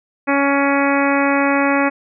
harmonic tone, 279.5 Hz, C#4, 14 cents sharp, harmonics 1 / 2 / 3 / 4 / 5 / 6 / 7 / 8 / 9, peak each -17 / -20 / -22 / -23 / -24 / -25 / -25 / -26 / -27 dBFS, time 0.27-1.9 s, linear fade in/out 20 ms, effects none

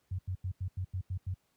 sine tone bursts, 92.5 Hz, F#2, in tune, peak -31 dBFS, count 8, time 0.11-1.34 s, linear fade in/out 5 ms, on 75 ms, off 90 ms, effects pink hiss -75 dBFS RMS until 1.56 s + high-pass 60 Hz 12 dB/octave

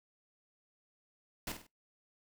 pink noise with echo, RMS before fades -39 dBFS, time 1.47-1.52 s, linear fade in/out 2 ms, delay 49 ms, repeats 3, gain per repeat -8 dB, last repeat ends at 1.667 s, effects noise-tail reverb RT60 0.2 s tail -24 dB re dry

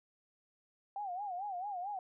sine tone with vibrato, 766 Hz, G5, 40 cents flat, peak -37 dBFS, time 0.96-1.99 s, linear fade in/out 2 ms, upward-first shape sine, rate 4.5 Hz, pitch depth 150 cents each way, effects none

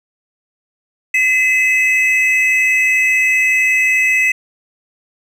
triangle tone pair together, 2033 / 2578 Hz, B6 / E7, +50 / -39 cents, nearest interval major third, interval 411 cents, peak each -12 dBFS, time 1.14-4.32 s, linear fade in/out 5 ms, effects none

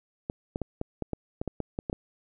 clicks, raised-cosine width 2 ms, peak -17 dBFS, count 12, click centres 0.299 / 0.559 / 0.617 / 0.814 / 1.023 / 1.133 / 1.415 / 1.477 / 1.603 / 1.789 / 1.898 / 1.929 s, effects none

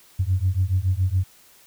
sine beating tone pair, 89.7 / 96.8 Hz, F2 / G2, +47 / -21 cents, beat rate 7.1 Hz, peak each -21 dBFS, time 0.19-1.24 s, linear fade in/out 10 ms, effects tanh soft clip ceiling -11 dBFS + white hiss -53 dBFS RMS until 1.66 s

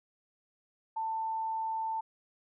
sine tone, 890 Hz, A5, 20 cents sharp, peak -31 dBFS, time 0.96-2.01 s, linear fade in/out 10 ms, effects none

